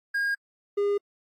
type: tone pair in turn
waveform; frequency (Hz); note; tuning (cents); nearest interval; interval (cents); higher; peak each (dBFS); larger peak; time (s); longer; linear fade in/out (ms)
triangle; 1625 / 406.2; G#6 / G#4; -38 / -38; 2 octaves; 2400; first; -22 / -20; second; 0.14-0.35 / 0.77-0.98; neither; 10
effects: AAC 48 kbps